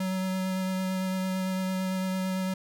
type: tone with vibrato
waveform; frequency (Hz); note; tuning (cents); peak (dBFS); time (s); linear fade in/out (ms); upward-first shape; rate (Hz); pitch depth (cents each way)
square; 187.5; F#3; +23; -28; 0-2.54; 5; sine; 8.9; 13
effects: none